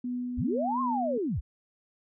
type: tone with tremolo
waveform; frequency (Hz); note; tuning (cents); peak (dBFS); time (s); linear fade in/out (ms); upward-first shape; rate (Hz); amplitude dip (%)
sine; 246.9; B3; 0; -29; 0.04-1.18; 5; triangle; 2.6; 25
type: linear two-way sweep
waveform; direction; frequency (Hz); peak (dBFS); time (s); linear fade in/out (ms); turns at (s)
sine; up then down; 34.65 to 1088 to 34.65; -27; 0.37-1.41; 20; 0.81
effects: none